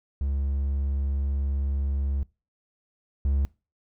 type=tone pair in turn; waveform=triangle; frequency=69.3 / 69.3 Hz; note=C#2 / C#2; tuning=0 / 0 cents; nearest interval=unison; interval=0 cents; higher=neither; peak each=-22 / -19 dBFS; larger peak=second; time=0.21-2.23 / 3.25-3.45 s; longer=first; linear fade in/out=0 ms; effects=noise-tail reverb RT60 0.3 s tail -23 dB re dry